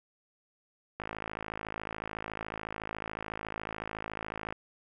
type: click train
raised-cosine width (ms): 0.5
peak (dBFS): -21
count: 191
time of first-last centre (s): 1-4.525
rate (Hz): 53.9
effects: none